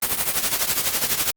white noise with tremolo, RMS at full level -19 dBFS, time 0.02-1.31 s, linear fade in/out 5 ms, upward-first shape triangle, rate 12 Hz, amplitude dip 80%, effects Opus 32 kbps

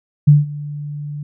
sine tone with ADSR envelope, 146.83 Hz, D3, in tune, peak -3 dBFS, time 0.27-1.23 s, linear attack 13 ms, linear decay 170 ms, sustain -21 dB, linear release 3 ms, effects none

